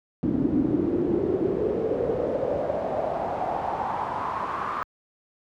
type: noise with band-pass filter sweep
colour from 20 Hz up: brown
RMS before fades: -26 dBFS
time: 0.23-4.83 s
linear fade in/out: 0 ms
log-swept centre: 260 to 1200 Hz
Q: 5.1
effects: high-pass 60 Hz 12 dB/octave